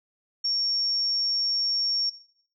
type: tone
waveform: sine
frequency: 5510 Hz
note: F8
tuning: 24 cents flat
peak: -23 dBFS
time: 0.44-2.1 s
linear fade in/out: 10 ms
effects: noise-tail reverb RT60 0.7 s tail -19 dB re dry

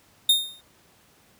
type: tone with exponential decay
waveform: 45% pulse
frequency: 3678 Hz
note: A#7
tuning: 24 cents flat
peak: -13 dBFS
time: 0.29-0.61 s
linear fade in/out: 5 ms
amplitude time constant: 69 ms
effects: pink hiss -58 dBFS RMS until 1.39 s + high-pass 80 Hz 12 dB/octave

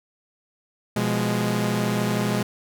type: chord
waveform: sawtooth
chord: F diminished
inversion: second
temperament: equal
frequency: 123.47 / 174.61 / 207.7 Hz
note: Cb3 / F3 / Ab3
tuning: 0 / 0 / 0 cents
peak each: -22 / -25 / -20 dBFS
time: 0.96-2.43 s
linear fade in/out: 5 ms
effects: none

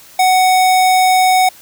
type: tone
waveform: square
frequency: 744 Hz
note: F#5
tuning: 9 cents sharp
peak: -9 dBFS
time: 0.19-1.49 s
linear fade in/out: 5 ms
effects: white hiss -41 dBFS RMS until 1.61 s

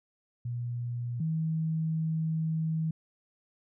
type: tone pair in turn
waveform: sine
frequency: 120.5 / 160 Hz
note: B2 / D#3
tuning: -42 / +49 cents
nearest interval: perfect fourth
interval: 491 cents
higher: second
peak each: -31 / -27 dBFS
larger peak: second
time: 0.45-1.2 / 1.2-2.91 s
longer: second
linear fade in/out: 5 ms
effects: none

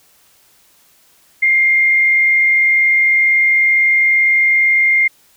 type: tone with frequency modulation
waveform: sine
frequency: 2114 Hz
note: C7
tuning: 17 cents sharp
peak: -9 dBFS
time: 1.42-5.08 s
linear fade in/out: 10 ms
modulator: 59.8 Hz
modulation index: 0.4
effects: white hiss -52 dBFS RMS until 5.36 s

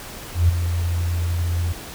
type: tone with ADSR envelope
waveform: sine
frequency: 86 Hz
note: F2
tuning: 26 cents flat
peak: -10 dBFS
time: 0.33-1.73 s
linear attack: 160 ms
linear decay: 9 ms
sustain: -9 dB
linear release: 12 ms
effects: pink hiss -36 dBFS RMS until 1.94 s

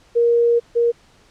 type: tone pair in turn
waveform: sine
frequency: 470.9 / 470.9 Hz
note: A#4 / A#4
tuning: +18 / +18 cents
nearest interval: unison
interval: 0 cents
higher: neither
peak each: -12 / -13 dBFS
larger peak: first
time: 0.15-0.6 / 0.75-0.92 s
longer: first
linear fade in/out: 20 ms
effects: pink hiss -53 dBFS RMS until 1.3 s + low-pass 7000 Hz 12 dB/octave

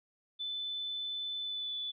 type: tone with pitch glide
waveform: sine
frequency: 3511 to 3471 Hz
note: A7 to A7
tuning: -4 to -24 cents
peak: -35 dBFS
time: 0.39-1.92 s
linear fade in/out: 20 ms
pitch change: -20 cents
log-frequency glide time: 1.42-1.75 s
effects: none

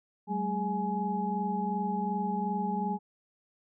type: tone cluster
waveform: sine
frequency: 191.3 / 214 / 413.5 / 840 Hz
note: G3 / A3 / G#4 / G#5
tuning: -42 / -48 / -8 / +19 cents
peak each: -32 / -36 / -39 / -32 dBFS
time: 0.27-2.99 s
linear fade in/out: 50 ms
effects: none

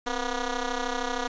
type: ring-modulated tone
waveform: 10% pulse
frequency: 243.5 Hz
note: B3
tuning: 24 cents flat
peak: -16 dBFS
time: 0.06-1.28 s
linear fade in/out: 5 ms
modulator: 227 Hz
effects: resampled to 16000 Hz

